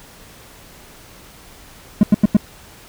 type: tone bursts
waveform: triangle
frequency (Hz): 207.7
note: G#3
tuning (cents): 0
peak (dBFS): -4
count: 4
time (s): 2.01-2.368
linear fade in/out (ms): 2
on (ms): 22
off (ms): 90
effects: pink hiss -43 dBFS RMS until 2.88 s